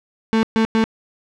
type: tone bursts at uneven times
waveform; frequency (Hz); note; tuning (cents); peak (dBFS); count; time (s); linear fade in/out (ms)
35% pulse; 222.8; A3; +22; -12; 3; 0.33-0.43 / 0.56-0.65 / 0.75-0.84; 0
effects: low-pass 4000 Hz 12 dB/octave